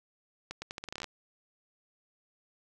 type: accelerating click train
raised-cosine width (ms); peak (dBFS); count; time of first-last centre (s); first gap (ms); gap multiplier
0.2; -21; 13; 0.51-1.043; 110; 0.81
effects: none